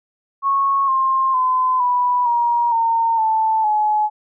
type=tone with pitch steps; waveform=sine; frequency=1100 / 1060.1 / 1021.6 / 984.5 / 948.8 / 914.4 / 881.2 / 849.2 Hz; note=C#6 / C6 / C6 / B5 / A#5 / A#5 / A5 / G#5; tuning=-14 / +22 / -42 / -6 / +30 / -34 / +2 / +38 cents; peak=-14 dBFS; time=0.42-4.1 s; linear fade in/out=50 ms; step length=460 ms; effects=none